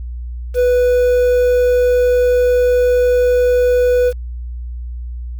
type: tone with quantisation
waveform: triangle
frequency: 493.9 Hz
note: B4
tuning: in tune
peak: -8 dBFS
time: 0.54-4.13 s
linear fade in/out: 50 ms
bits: 6
effects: added 60 Hz sine -23 dBFS peak until 5.39 s